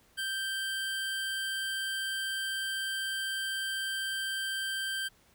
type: tone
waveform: 25% pulse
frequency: 1568 Hz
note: G6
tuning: in tune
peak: -28 dBFS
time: 0.17-5.09 s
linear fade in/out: 20 ms
effects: pink hiss -64 dBFS RMS until 5.34 s